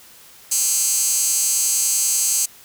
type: tone with high-pass filter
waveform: 15% pulse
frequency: 269.4 Hz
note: C#4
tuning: 49 cents flat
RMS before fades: -19 dBFS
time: 0.51-2.46 s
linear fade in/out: 10 ms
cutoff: 7300 Hz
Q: 3.2
effects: white hiss -46 dBFS RMS until 2.64 s